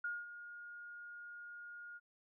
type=tone with ADSR envelope; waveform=sine; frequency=1427 Hz; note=F6; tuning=37 cents sharp; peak=-36 dBFS; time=0.04-2 s; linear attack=5 ms; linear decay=210 ms; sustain=-12 dB; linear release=36 ms; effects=none